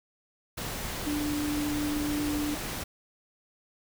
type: tone in noise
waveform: sine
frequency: 295.9 Hz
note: D4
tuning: 13 cents sharp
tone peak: -28 dBFS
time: 1.06-2.55 s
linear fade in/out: 10 ms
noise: pink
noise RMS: -35 dBFS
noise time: 0.57-2.84 s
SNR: +4 dB
effects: none